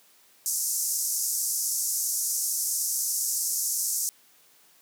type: band-pass noise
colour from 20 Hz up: pink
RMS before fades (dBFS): -28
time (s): 0.46-4.09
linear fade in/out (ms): 0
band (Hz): 5600 to 14000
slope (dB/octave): 48
effects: white hiss -59 dBFS RMS until 4.81 s + high-pass 150 Hz 12 dB/octave